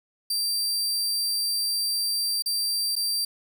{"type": "tone with dropouts", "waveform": "sawtooth", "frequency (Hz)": 4699, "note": "D8", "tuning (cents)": 0, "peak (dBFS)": -21, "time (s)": [0.3, 3.25], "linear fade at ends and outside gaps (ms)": 5, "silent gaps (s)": [[2.423, 2.459], [2.955, 2.963]], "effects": []}